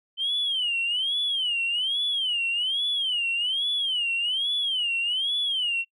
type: tone with vibrato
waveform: sine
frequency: 3061 Hz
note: G7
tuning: 42 cents flat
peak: -22 dBFS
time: 0.17-5.85 s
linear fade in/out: 50 ms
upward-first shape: sine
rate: 1.2 Hz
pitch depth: 200 cents each way
effects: noise-tail reverb RT60 0.1 s tail -24 dB re dry + tanh soft clip ceiling -19 dBFS